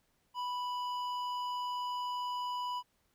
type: tone with hard clipping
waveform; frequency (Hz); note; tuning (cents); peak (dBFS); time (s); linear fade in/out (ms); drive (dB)
triangle; 987.8; B5; 0; -36; 0.34-2.83; 50; 13
effects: pink hiss -75 dBFS RMS until 3.14 s